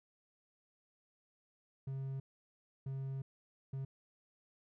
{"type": "tone bursts at uneven times", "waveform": "triangle", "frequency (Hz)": 134.7, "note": "C#3", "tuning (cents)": -49, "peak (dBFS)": -36, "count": 3, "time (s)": [[1.87, 2.2], [2.86, 3.22], [3.73, 3.85]], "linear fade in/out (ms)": 5, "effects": []}